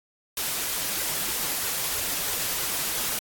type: noise with flanger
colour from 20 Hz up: white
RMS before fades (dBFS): -28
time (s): 0.37-3.19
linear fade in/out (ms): 2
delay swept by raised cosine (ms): 1.9 to 7.4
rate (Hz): 3.1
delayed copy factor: +0.5
effects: AAC 64 kbps